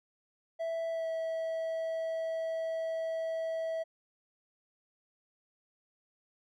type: tone with pitch glide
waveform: triangle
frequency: 659 to 650.7 Hz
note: E5 to E5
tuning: -1 to -23 cents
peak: -30 dBFS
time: 0.59-3.84 s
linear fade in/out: 20 ms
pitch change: -22 cents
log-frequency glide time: 0.91-1.07 s
effects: none